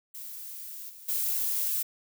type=noise with level steps; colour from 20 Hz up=violet; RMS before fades=-41 / -48 / -29 dBFS; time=0.14-1.83 s; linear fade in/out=10 ms; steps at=0.89 / 1.08 s; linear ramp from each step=10 ms; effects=none